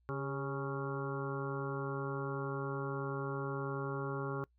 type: harmonic tone with a mistuned harmonic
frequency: 138.59 Hz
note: C#3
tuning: in tune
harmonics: 1 / 2 / 3 / 4 / 6 / 7 / 8 / 9 / 10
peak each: -39 / -45 / -41 / -47 / -49 / -54 / -45 / -52 / -46 dBFS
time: 0.09-4.44 s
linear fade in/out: 0 ms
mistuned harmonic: 3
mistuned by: -45 cents
effects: noise-tail reverb RT60 0.1 s tail -24 dB re dry + added 60 Hz sine -69 dBFS peak until 4.58 s